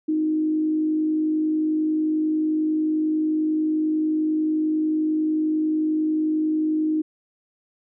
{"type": "tone with frequency modulation", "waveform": "sine", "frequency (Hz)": 311.1, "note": "D#4", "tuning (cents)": 0, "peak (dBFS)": -19, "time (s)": [0.08, 7.02], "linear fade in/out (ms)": 10, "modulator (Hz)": 51.2, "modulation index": 0.23, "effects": []}